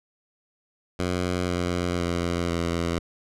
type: tone with pitch steps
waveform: 10% pulse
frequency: 90 / 88.3 / 86.63 / 85 Hz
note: F#2 / F2 / F2 / F2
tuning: -47 / +20 / -13 / -46 cents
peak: -16 dBFS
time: 0.99-2.99 s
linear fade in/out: 5 ms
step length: 500 ms
effects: low-pass 8000 Hz 12 dB/octave